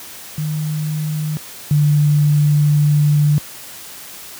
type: tone pair in turn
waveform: sine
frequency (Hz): 153.3 / 147.87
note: D#3 / D3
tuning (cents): -25 / +12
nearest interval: minor second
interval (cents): 63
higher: first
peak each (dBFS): -18 / -10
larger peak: second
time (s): 0.38-1.37 / 1.71-3.38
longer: second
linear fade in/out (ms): 0
effects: white hiss -35 dBFS RMS until 4.39 s + high-pass 60 Hz 12 dB/octave